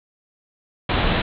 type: low-pass noise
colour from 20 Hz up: pink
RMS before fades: -20 dBFS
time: 0.89-1.22 s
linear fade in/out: 5 ms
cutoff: 4000 Hz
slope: 96 dB/octave
effects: none